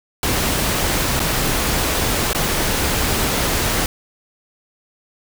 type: noise with dropouts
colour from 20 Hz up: pink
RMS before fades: -19 dBFS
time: 0.23-3.86 s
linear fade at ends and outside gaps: 1 ms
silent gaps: 1.194-1.201 / 2.331-2.348 s
effects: none